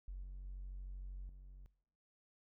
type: tone with level steps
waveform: triangle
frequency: 46.44 Hz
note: F#1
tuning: 7 cents sharp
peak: -39 / -42 / -40 / -49 dBFS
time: 0.08-1.66 s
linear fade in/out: 0 ms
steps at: 0.23 / 0.45 / 1.29 s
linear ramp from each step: 2 ms
effects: noise-tail reverb RT60 0.7 s tail -21 dB re dry + tanh soft clip ceiling -41 dBFS